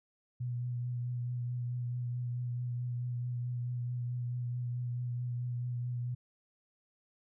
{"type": "tone with vibrato", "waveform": "sine", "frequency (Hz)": 122.3, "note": "B2", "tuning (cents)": -16, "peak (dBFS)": -33, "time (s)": [0.4, 6.15], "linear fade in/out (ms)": 10, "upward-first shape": "triangle", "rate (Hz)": 4.6, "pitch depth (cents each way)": 24, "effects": []}